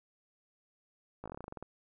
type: slowing click train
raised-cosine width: 1 ms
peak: -29 dBFS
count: 13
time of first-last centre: 1.24-1.626 s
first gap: 17 ms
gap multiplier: 1.11
effects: none